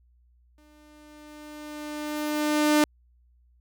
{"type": "tone with exponential growth", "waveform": "sawtooth", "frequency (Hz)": 300.1, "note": "D4", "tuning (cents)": 38, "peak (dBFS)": -13, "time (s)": [0.58, 2.84], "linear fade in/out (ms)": 2, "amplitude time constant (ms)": 490, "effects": ["added 60 Hz sine -58 dBFS peak until 3.6 s"]}